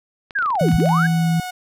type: clicks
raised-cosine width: 0.3 ms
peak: -20 dBFS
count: 11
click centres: 0.308 / 0.388 / 0.425 / 0.46 / 0.504 / 0.554 / 0.686 / 0.716 / 0.801 / 0.858 / 0.89 s
type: linear two-way sweep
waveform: sine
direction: down then up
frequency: 1692 to 34.87 to 1692 Hz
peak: -17 dBFS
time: 0.35-1.07 s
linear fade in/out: 10 ms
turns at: 0.75 s
type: tone with pitch glide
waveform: sawtooth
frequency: 738 to 731.2 Hz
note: F#5 to F#5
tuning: -5 to -21 cents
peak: -23 dBFS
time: 0.59-1.51 s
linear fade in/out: 10 ms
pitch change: -16 cents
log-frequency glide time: 1.17-1.28 s
type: tone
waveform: sine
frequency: 165.4 Hz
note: E3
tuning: 6 cents sharp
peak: -15 dBFS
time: 0.61-1.4 s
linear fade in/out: 2 ms
effects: none